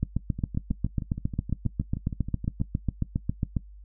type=two click trains; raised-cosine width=5 ms; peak=-21 / -13 dBFS; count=15 / 27; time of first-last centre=0.39-2.602 / 0.03-3.567 s; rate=6.33 / 7.35 Hz; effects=noise-tail reverb RT60 0.1 s tail -18 dB re dry + added 50 Hz sine -44 dBFS peak until 3.84 s